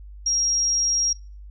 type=tone; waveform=sine; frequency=5620 Hz; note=F8; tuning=10 cents sharp; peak=-19 dBFS; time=0.26-1.13 s; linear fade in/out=5 ms; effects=noise-tail reverb RT60 0.4 s tail -23 dB re dry + added 50 Hz sine -38 dBFS peak until 1.5 s